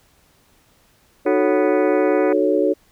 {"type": "chord", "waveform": "sine", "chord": "D# half-diminished seventh", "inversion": "none", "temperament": "equal with one note detuned", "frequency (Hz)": [304.5, 370, 440, 554.4], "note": ["D#4", "F#4", "A4", "C#5"], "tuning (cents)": [-37, 0, 0, 0], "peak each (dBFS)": -20, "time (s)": [1.25, 2.74], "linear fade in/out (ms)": 20}
{"type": "harmonic tone", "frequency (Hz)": 246.9, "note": "B3", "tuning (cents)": 0, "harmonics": [3, 4, 5, 6, 7, 8, 9, 10], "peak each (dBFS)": [-27, -31, -33, -33, -38, -36, -37, -42], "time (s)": [1.26, 2.33], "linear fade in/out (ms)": 5}
{"effects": ["pink hiss -57 dBFS RMS until 2.91 s"]}